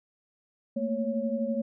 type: tone cluster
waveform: sine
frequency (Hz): 221.5 / 233.5 / 554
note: A3 / A#3 / C#5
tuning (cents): +12 / +3 / -1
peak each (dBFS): -31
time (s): 0.76-1.62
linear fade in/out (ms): 10
effects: none